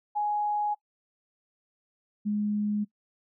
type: tone pair in turn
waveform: sine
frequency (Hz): 834 / 208.5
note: G#5 / G#3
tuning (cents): +7 / +7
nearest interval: 2 octaves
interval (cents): 2400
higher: first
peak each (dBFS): -25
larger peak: neither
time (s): 0.15-0.75 / 2.25-2.85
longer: neither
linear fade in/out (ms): 20
effects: noise-tail reverb RT60 0.1 s tail -22 dB re dry